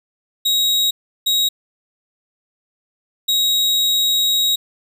40% pulse tone bursts at uneven times, 3803 Hz, A#7, 34 cents sharp, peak -13 dBFS, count 3, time 0.45-0.91 / 1.26-1.49 / 3.28-4.56 s, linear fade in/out 10 ms, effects none

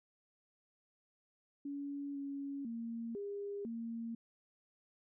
sine tone with pitch steps, 283 / 279.2 / 230.7 / 404.2 / 230.1 Hz, C#4 / C#4 / A#3 / G#4 / A#3, +36 / +13 / -18 / -47 / -22 cents, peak -39 dBFS, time 1.65-4.15 s, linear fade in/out 5 ms, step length 500 ms, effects none

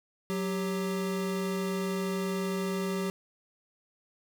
square tone pair together, 185.52 / 393.1 Hz, F#3 / G4, +5 / +5 cents, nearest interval octave + minor second, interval 1300 cents, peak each -32 / -34 dBFS, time 0.3-3.1 s, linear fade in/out 0 ms, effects 10-bit

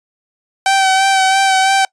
sawtooth tone with vibrato, 770 Hz, G5, 31 cents flat, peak -6 dBFS, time 0.66-1.85 s, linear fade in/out 2 ms, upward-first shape sine, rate 3 Hz, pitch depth 25 cents each way, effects noise-tail reverb RT60 0.1 s tail -25 dB re dry + resampled to 22050 Hz

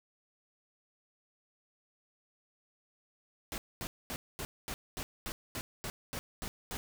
pink noise bursts, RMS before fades -39 dBFS, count 12, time 3.52-6.77 s, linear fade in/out 0 ms, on 60 ms, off 230 ms, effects none

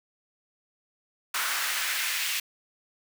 pink noise with high-pass filter sweep, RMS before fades -29 dBFS, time 1.34-2.4 s, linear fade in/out 5 ms, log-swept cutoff 1300 to 2400 Hz, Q 1.6, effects none

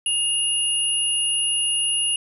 sine tone pair together, 2838 / 10178 Hz, F7 / D#9, +27 / +38 cents, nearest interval octave + minor seventh, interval 2211 cents, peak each -22 dBFS, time 0.06-2.16 s, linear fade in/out 2 ms, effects none

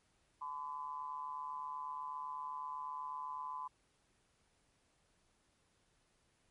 sine tone with amplitude modulation, 1014 Hz, B5, 45 cents sharp, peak -37 dBFS, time 0.41-3.68 s, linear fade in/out 10 ms, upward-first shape sine, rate 148 Hz, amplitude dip 75%, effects pink hiss -75 dBFS RMS until 6.5 s + MP3 48 kbps

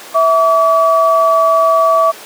sine tone pair together, 654 / 1144.7 Hz, E5 / D6, -14 / -45 cents, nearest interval minor seventh, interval 969 cents, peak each -10 dBFS, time 0.14-2.12 s, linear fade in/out 20 ms, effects pink hiss -32 dBFS RMS until 2.25 s + high-pass 400 Hz 12 dB/octave

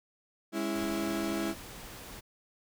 35% pulse chord, C# minor, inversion second, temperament equal with one note detuned, 205.6 / 277.2 / 329.6 Hz, G#3 / C#4 / E4, -17 / 0 / 0 cents, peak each -34 / -37 / -31 dBFS, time 0.52-1.55 s, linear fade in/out 50 ms
pink noise, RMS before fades -46 dBFS, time 0.74-2.21 s, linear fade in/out 20 ms
effects none

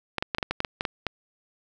clicks, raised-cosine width 0.3 ms, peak -10 dBFS, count 11, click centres 0.183 / 0.225 / 0.348 / 0.384 / 0.428 / 0.51 / 0.604 / 0.648 / 0.809 / 0.852 / 1.067 s, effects none

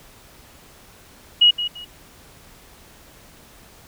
sine tone with echo, 2900 Hz, F#7, 35 cents flat, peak -9 dBFS, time 1.41-1.51 s, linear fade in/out 10 ms, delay 170 ms, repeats 2, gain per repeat -12 dB, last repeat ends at 1.85 s, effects pink hiss -48 dBFS RMS until 3.87 s

